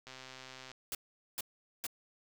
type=click train; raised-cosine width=0.2 ms; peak=-31 dBFS; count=85; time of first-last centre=0.07-0.716 s; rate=130 Hz
type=noise bursts; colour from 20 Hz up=white; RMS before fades=-38 dBFS; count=3; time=0.92-1.867 s; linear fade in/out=2 ms; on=29 ms; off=430 ms
effects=none